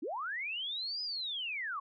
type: linear two-way sweep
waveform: sine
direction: up then down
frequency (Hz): 246.9 to 5040 to 1049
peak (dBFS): -35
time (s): 0.02-1.8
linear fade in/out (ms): 10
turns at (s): 1.02
effects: none